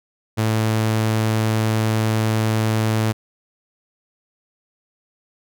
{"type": "tone", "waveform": "sawtooth", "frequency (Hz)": 110, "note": "A2", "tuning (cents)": 0, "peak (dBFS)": -13, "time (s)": [0.37, 3.13], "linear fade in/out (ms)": 20, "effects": []}